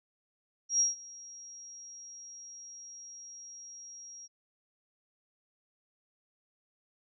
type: tone with ADSR envelope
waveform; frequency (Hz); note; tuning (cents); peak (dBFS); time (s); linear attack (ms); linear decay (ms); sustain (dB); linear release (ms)
sine; 5640; F8; +16; -22; 0.69-4.28; 110; 150; -23; 32
effects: none